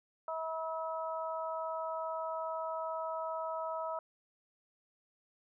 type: harmonic tone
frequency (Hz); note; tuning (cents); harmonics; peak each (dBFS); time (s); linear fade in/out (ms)
322.4; E4; -38; 2 / 3 / 4; -38 / -40 / -41; 0.28-3.99; 2
effects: none